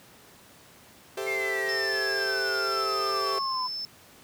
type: chord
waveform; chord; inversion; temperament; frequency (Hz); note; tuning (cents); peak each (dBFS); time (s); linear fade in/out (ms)
40% pulse; A minor seventh; third; equal with one note detuned; 392 / 440 / 523.3 / 661.9; G4 / A4 / C5 / E5; 0 / 0 / 0 / +7; -32 / -36 / -37 / -38; 1.17-3.39; 5
type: exponential sweep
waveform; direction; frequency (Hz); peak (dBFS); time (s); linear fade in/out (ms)
sine; down; 2152 to 1000; -28; 1.26-3.68; 20
type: tone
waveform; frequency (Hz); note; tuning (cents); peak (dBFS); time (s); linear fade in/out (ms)
sine; 5274; E8; 0; -31; 1.69-3.85; 0
effects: pink hiss -53 dBFS RMS until 4.23 s + high-pass 100 Hz 12 dB/octave